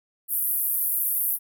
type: band-pass noise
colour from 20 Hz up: white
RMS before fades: -25 dBFS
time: 0.28-1.39 s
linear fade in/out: 50 ms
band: 11000 to 15000 Hz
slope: 48 dB/octave
effects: none